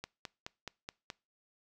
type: click train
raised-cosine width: 0.2 ms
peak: -23 dBFS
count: 6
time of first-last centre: 0.04-1.102 s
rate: 4.71 Hz
effects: noise-tail reverb RT60 0.3 s tail -24 dB re dry